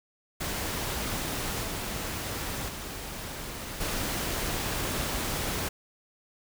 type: noise with level steps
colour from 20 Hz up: pink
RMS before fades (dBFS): -32 / -34 / -38 / -31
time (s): 0.4-5.69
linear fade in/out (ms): 10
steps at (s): 1.63 / 2.68 / 3.8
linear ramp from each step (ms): 10
effects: none